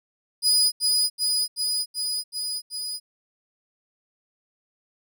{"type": "tone with echo", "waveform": "30% pulse", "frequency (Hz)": 4954, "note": "D#8", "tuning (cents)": -8, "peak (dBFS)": -14, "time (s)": [0.42, 0.72], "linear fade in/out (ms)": 50, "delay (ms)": 380, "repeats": 6, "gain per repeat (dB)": -2, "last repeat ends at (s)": 3, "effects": []}